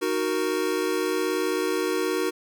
square chord, D# minor, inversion none, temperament equal, 311.1 / 370 / 466.2 Hz, D#4 / F#4 / A#4, 0 / 0 / 0 cents, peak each -30 / -27 / -29 dBFS, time 0.01-2.31 s, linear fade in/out 20 ms, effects none

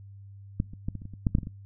clicks, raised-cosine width 5 ms, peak -13 / -28 / -17 / -24 / -29 / -28 / -29 / -11 / -9 / -16 / -24 / -23 dBFS, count 12, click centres 0.601 / 0.735 / 0.885 / 0.953 / 1.019 / 1.054 / 1.137 / 1.268 / 1.351 / 1.385 / 1.432 / 1.471 s, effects noise-tail reverb RT60 0.3 s tail -24 dB re dry + added 99 Hz sine -44 dBFS peak until 1.65 s

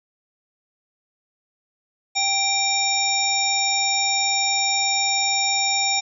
harmonic tone with a mistuned harmonic, 787 Hz, G5, 7 cents sharp, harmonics 1 / 3 / 5 / 7 / 9, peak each -25 / -25 / -25 / -25 / -25 dBFS, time 2.15-6.01 s, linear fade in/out 20 ms, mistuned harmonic 5, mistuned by -90 cents, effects none

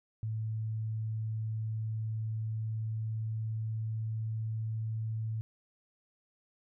sine tone with pitch glide, 110 to 110.77 Hz, A2 to A2, 0 to +12 cents, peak -32 dBFS, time 0.23-5.41 s, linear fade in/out 0 ms, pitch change +12 cents, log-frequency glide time 1.6-4.94 s, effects none

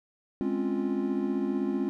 triangle chord, Db major seventh, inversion second, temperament equal, 207.7 / 261.6 / 277.2 / 349.2 Hz, Ab3 / C4 / Db4 / F4, 0 / 0 / 0 / 0 cents, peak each -30 dBFS, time 0.41-1.89 s, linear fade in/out 0 ms, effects none

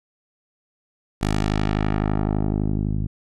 10% pulse tone with low-pass filter sweep, 51.91 Hz, G#1, in tune, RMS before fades -22 dBFS, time 1.21-3.07 s, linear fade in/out 10 ms, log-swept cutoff 11000 to 150 Hz, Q 0.78, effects none

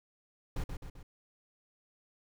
brown noise with echo, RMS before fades -34 dBFS, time 0.56-0.64 s, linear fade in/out 5 ms, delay 130 ms, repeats 3, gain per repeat -5 dB, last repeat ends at 1.03 s, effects none

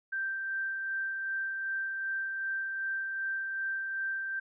sine tone with tremolo, 1568 Hz, G6, in tune, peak -30 dBFS, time 0.12-4.4 s, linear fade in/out 10 ms, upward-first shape sine, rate 2.6 Hz, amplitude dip 30%, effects none

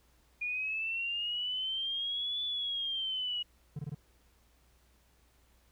sine linear two-way sweep, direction up then down, 2426 to 3473 to 2892 Hz, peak -32 dBFS, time 0.41-3.43 s, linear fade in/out 10 ms, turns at 2.43 s
triangle tone bursts, 146.83 Hz, D3, in tune, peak -33 dBFS, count 4, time 3.76-3.948 s, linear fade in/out 5 ms, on 32 ms, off 20 ms
effects added 60 Hz sine -66 dBFS peak until 5.71 s + pink hiss -69 dBFS RMS until 5.71 s

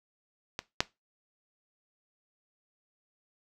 clicks, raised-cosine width 0.2 ms, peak -16 / -6 dBFS, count 2, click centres 0.591 / 0.805 s, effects noise-tail reverb RT60 0.2 s tail -18 dB re dry

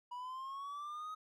triangle linear sweep, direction up, 970 to 1266 Hz, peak -40 dBFS, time 0.11-1.15 s, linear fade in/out 10 ms, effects none

